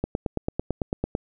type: click train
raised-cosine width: 2 ms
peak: -11 dBFS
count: 11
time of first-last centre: 0.04-1.151 s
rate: 9 Hz
effects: none